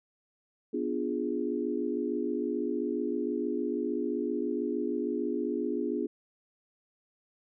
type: chord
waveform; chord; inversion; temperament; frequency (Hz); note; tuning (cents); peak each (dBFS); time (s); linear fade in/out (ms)
sine; B diminished seventh; none; equal; 246.9 / 293.7 / 349.2 / 415.3; B3 / D4 / F4 / Ab4; 0 / 0 / 0 / 0; -34; 0.73-6.07; 10
effects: none